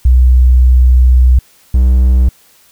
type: tone pair in turn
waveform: sine / triangle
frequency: 62.7 / 63.05 Hz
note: B1 / B1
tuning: +27 / +36 cents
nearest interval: unison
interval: 9 cents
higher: second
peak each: -3 dBFS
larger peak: neither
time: 0.05-1.39 / 1.74-2.29 s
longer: first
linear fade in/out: 5 ms
effects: white hiss -47 dBFS RMS until 2.71 s